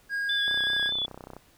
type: tone with pitch glide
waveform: triangle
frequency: 1633 to 1647.2 Hz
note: G#6 to G#6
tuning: -30 to -15 cents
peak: -25 dBFS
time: 0.09-0.92 s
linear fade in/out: 50 ms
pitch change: +15 cents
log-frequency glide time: 0.35-0.49 s
type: tone with vibrato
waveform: sine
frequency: 3475 Hz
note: A7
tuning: 22 cents flat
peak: -26 dBFS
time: 0.29-1.06 s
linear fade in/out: 5 ms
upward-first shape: sine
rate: 5.1 Hz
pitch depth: 24 cents each way
type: click train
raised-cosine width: 1 ms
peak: -27 dBFS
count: 29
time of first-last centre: 0.48-1.366 s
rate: 31.6 Hz
effects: pink hiss -60 dBFS RMS until 1.57 s